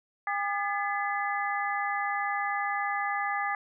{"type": "harmonic tone with a mistuned harmonic", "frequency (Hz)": 403.9, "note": "G#4", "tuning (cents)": -48, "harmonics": [2, 3, 4, 5], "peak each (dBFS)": [-31, -33, -34, -35], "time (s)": [0.27, 3.55], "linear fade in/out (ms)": 2, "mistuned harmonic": 4, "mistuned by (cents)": 100, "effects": []}